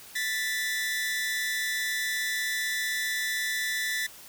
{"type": "tone pair together", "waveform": "sawtooth", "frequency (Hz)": [1760, 1975.5], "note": ["A6", "B6"], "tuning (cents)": [0, 0], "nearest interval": "major second", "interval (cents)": 200, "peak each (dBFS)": -27, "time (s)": [0.15, 4.07], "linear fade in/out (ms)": 10, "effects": ["white hiss -48 dBFS RMS until 4.28 s"]}